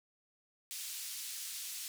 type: band-pass noise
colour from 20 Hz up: white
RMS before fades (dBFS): -43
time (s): 0.71-1.88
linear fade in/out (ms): 0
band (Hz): 2900 to 12000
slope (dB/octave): 12
effects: none